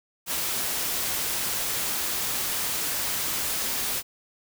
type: noise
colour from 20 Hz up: white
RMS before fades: -28 dBFS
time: 0.26-4.03 s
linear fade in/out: 50 ms
effects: none